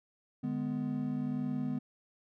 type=chord; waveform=triangle; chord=G# diminished; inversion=second; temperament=just; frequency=149.51 / 207.7 / 249.2 Hz; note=D3 / G#3 / B3; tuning=+31 / 0 / +16 cents; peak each=-36 / -36 / -32 dBFS; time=0.43-1.79 s; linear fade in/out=10 ms; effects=none